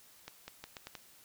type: accelerating click train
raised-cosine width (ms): 0.2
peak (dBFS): -26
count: 6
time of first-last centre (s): 0.28-0.952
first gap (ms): 200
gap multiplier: 0.8
effects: white hiss -60 dBFS RMS until 1.24 s